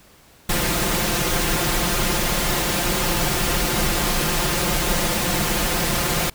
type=noise with comb filter; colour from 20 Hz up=pink; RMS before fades=-21 dBFS; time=0.49-6.3 s; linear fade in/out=5 ms; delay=5.7 ms; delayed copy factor=+0.7; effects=pink hiss -51 dBFS RMS until 6.34 s